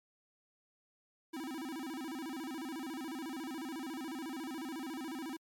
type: tone with vibrato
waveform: square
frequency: 290 Hz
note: D4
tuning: 22 cents flat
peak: -40 dBFS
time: 1.33-5.37 s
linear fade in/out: 10 ms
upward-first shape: square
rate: 14 Hz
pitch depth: 200 cents each way
effects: MP3 96 kbps